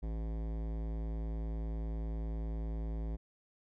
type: tone with hard clipping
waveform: sine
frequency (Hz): 55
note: A1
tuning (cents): 0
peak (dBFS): -37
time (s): 0.02-3.17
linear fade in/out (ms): 20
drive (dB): 18
effects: none